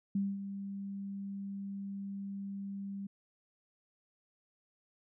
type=tone with ADSR envelope; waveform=sine; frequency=197.8 Hz; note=G3; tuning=16 cents sharp; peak=-28 dBFS; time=0.15-3.07 s; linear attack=5 ms; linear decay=220 ms; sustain=-10 dB; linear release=7 ms; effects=none